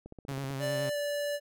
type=click train; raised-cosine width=2 ms; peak=-32 dBFS; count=8; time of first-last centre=0.06-0.506 s; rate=15.7 Hz
type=tone with vibrato; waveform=sawtooth; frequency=136.4 Hz; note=C#3; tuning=28 cents flat; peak=-30 dBFS; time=0.28-0.9 s; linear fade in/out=10 ms; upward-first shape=sine; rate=9.6 Hz; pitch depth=39 cents each way
type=tone with pitch glide; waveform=square; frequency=587.3 to 580.9 Hz; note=D5 to D5; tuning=0 to -19 cents; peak=-31 dBFS; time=0.59-1.4 s; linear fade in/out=50 ms; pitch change=-19 cents; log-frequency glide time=0.92-0.97 s
effects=none